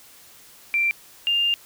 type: tone pair in turn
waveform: sine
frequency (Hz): 2357 / 2803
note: D7 / F7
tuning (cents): +6 / +6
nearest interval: minor third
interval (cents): 300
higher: second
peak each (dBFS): -18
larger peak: neither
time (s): 0.74-0.91 / 1.27-1.54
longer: second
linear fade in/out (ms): 0
effects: white hiss -49 dBFS RMS until 1.65 s